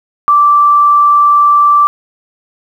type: tone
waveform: sine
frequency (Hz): 1169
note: D6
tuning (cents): -8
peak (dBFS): -4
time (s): 0.28-1.87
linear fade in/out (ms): 0
effects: 7-bit